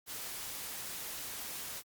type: noise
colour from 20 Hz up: white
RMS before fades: -42 dBFS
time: 0.06-1.83 s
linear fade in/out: 50 ms
effects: Opus 48 kbps